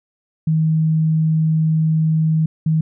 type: tone pair in turn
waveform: sine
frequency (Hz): 158.5 / 158.5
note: D#3 / D#3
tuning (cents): +32 / +32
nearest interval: unison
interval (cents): 0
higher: neither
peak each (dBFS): -13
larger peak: neither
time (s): 0.47-2.46 / 2.66-2.81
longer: first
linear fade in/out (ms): 5
effects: none